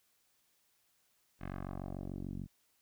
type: tone with low-pass filter sweep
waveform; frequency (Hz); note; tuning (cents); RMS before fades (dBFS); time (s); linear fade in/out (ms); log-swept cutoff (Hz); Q
10% pulse; 46.83; F#1; +22; -42; 1.39-2.48; 50; 2200 to 190; 1.4
effects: white hiss -74 dBFS RMS until 2.81 s